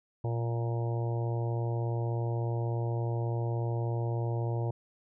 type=harmonic tone with a mistuned harmonic; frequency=116.54 Hz; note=A#2; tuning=in tune; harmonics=1 / 3 / 4 / 5 / 6 / 7 / 8; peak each=-29 / -39 / -41 / -43 / -45 / -46 / -47 dBFS; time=0.24-4.71 s; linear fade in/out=5 ms; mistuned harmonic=1; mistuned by=+25 cents; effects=none